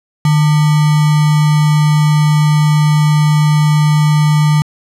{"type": "tone with sample-and-hold", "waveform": "sine", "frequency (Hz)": 151.5, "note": "D#3", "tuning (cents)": -46, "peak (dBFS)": -7, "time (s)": [0.25, 4.62], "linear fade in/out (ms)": 2, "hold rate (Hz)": 1050, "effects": ["low-pass 10000 Hz 12 dB/octave"]}